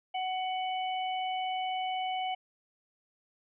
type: harmonic tone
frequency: 746 Hz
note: F#5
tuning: 14 cents sharp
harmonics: 1 / 3 / 4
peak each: -31 / -42 / -40 dBFS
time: 0.14-2.35 s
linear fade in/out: 10 ms
effects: none